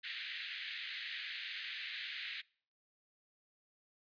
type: band-pass noise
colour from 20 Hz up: pink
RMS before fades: -44 dBFS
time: 0.03-2.42 s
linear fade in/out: 20 ms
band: 1700 to 4200 Hz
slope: 48 dB/octave
effects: noise-tail reverb RT60 0.5 s tail -25 dB re dry + resampled to 11025 Hz